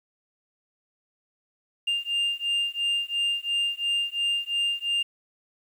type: beating tone pair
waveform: sine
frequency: 2800 / 2802.9 Hz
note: F7 / F7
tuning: +4 / +6 cents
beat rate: 2.9 Hz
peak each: -25 dBFS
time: 1.87-5.03 s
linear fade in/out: 10 ms
effects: tanh soft clip ceiling -21 dBFS + 9-bit